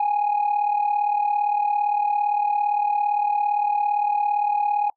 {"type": "tone with amplitude modulation", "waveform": "sine", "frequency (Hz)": 827, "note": "G#5", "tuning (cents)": -8, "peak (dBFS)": -14, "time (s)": [0, 4.9], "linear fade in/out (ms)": 5, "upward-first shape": "sine", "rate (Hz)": 37.6, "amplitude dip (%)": 70, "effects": ["noise-tail reverb RT60 0.1 s tail -23 dB re dry", "tanh soft clip ceiling -15 dBFS"]}